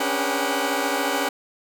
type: tone cluster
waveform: 15% pulse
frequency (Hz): 273.3 / 287.2 / 405.2 / 483.6 / 752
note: C#4 / D4 / G#4 / B4 / F#5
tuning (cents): -24 / -39 / -43 / -36 / +28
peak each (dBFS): -22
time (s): 0-1.29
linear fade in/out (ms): 5
effects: none